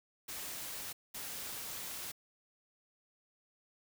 white noise bursts at uneven times, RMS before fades -43 dBFS, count 2, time 0.28-0.93 / 1.14-2.12 s, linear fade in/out 10 ms, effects none

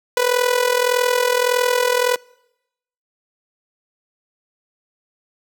sawtooth tone with amplitude modulation, 493.8 Hz, B4, in tune, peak -8 dBFS, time 0.17-2.16 s, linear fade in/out 2 ms, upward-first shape sine, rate 41.7 Hz, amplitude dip 75%, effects noise-tail reverb RT60 0.9 s tail -26 dB re dry

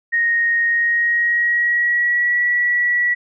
sine tone with pitch glide, 1864.7 to 1940.5 Hz, A#6 to B6, 0 to -31 cents, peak -14 dBFS, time 0.12-3.15 s, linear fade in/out 20 ms, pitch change +69 cents, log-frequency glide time 0.66-2.43 s, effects none

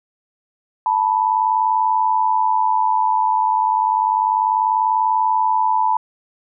sine tone pair together, 880 / 980.3 Hz, A5 / B5, 0 / -13 cents, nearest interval major second, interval 187 cents, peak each -17 dBFS, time 0.86-5.97 s, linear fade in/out 2 ms, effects none

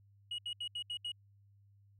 sine tone bursts, 2901 Hz, F#7, 35 cents flat, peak -34 dBFS, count 6, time 0.31-1.119 s, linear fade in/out 5 ms, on 74 ms, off 73 ms, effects tanh soft clip ceiling -36 dBFS + added 100 Hz sine -62 dBFS peak until 1.99 s

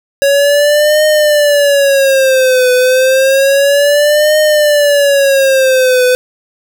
square tone with vibrato, 554.4 Hz, C#5, in tune, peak -7 dBFS, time 0.22-6.15 s, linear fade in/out 0 ms, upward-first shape triangle, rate 0.3 Hz, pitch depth 180 cents each way, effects none

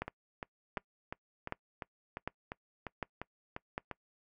two click trains, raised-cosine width 0.5 ms, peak -20 / -24 dBFS, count 6 / 12, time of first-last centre 0.02-3.779 / 0.08-3.913 s, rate 1.33 / 2.87 Hz, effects noise-tail reverb RT60 0.1 s tail -24 dB re dry

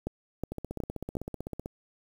two click trains, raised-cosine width 2 ms, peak -18 / -22 dBFS, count 4 / 19, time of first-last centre 0.07-1.169 / 0.52-1.659 s, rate 2.73 / 15.8 Hz, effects 8-bit

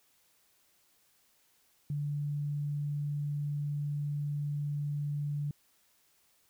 sine tone, 145.8 Hz, D3, 12 cents flat, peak -31 dBFS, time 1.9-5.51 s, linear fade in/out 2 ms, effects white hiss -69 dBFS RMS until 6.49 s

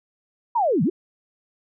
sine linear two-way sweep, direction down then up, 987.8 to 140 to 399 Hz, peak -17 dBFS, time 0.55-0.9 s, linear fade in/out 10 ms, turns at 0.83 s, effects none

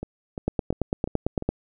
two click trains, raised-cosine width 2 ms, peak -18 / -9 dBFS, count 5 / 10, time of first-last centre 0.03-1.424 / 0.48-1.49 s, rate 2.87 / 8.91 Hz, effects none

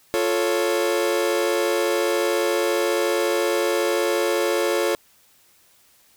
40% pulse chord, F augmented, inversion none, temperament equal, 349.2 / 440 / 554.4 Hz, F4 / A4 / C#5, 0 / 0 / 0 cents, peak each -23 dBFS, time 0.14-4.95 s, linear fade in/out 0 ms, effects white hiss -57 dBFS RMS until 6.16 s

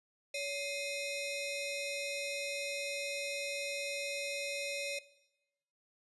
sawtooth ring-modulated tone, 1541 Hz, G6, 30 cents flat, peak -29 dBFS, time 0.34-4.99 s, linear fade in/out 5 ms, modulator 976 Hz, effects noise-tail reverb RT60 0.9 s tail -18 dB re dry + resampled to 24000 Hz

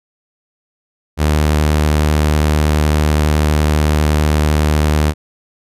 sawtooth tone with vibrato, 75.8 Hz, D#2, 45 cents flat, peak -7 dBFS, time 1.17-5.14 s, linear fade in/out 50 ms, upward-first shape sine, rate 12 Hz, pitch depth 12 cents each way, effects resampled to 32000 Hz

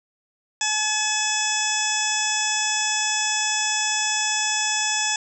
harmonic tone with a mistuned harmonic, 855 Hz, A5, 50 cents flat, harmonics 1 / 2 / 3 / 4 / 6 / 7 / 8 / 9, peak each -29 / -29 / -29 / -29 / -29 / -29 / -29 / -29 dBFS, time 0.61-5.16 s, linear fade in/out 2 ms, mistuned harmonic 6, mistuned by +36 cents, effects none

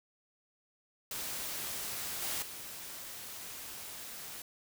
white noise with level steps, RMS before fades -39 / -36 / -45 dBFS, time 1.11-4.42 s, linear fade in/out 2 ms, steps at 2.22 / 2.42 s, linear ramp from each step 5 ms, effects none

